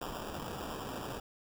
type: noise with sample-and-hold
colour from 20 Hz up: white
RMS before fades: -41 dBFS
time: 0.01-1.2 s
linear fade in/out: 5 ms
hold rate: 2100 Hz
effects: none